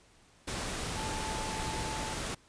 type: tone in noise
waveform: sine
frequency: 874 Hz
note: A5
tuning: 12 cents flat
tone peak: -39 dBFS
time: 0.96-2.14 s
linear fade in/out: 10 ms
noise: pink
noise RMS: -36 dBFS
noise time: 0.47-2.35 s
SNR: -6 dB
effects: pink hiss -62 dBFS RMS until 2.48 s + resampled to 22050 Hz